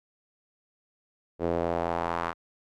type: tone with band-pass filter sweep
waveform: sawtooth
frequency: 84.7 Hz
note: E2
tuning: 48 cents sharp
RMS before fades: -29 dBFS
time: 1.39-2.34 s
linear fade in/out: 50 ms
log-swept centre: 450 to 1200 Hz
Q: 1.9
effects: none